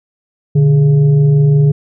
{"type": "tone with frequency modulation", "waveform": "sine", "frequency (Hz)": 146.83, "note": "D3", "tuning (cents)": 0, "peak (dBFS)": -6, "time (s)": [0.55, 1.72], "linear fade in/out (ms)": 10, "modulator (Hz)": 268, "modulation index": 0.42, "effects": []}